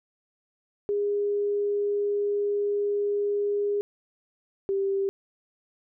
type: tone pair in turn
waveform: sine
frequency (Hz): 408.8 / 392.2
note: G#4 / G4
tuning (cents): -27 / +1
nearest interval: minor second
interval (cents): 72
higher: first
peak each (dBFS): -23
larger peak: neither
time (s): 0.89-3.81 / 4.69-5.09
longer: first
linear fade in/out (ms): 0
effects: none